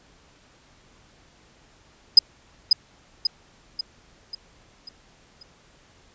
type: tone with echo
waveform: sine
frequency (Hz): 5010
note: D#8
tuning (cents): +11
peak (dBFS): -5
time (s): 2.17-2.19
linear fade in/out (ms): 5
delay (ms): 540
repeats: 6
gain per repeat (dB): -6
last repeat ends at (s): 5.43
effects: pink hiss -56 dBFS RMS until 6.14 s + resampled to 16000 Hz